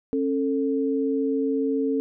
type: tone pair together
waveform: sine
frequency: 271.8 / 444.6 Hz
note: C#4 / A4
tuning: -34 / +18 cents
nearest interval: major sixth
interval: 852 cents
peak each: -23 / -25 dBFS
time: 0.13-2 s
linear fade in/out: 0 ms
effects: none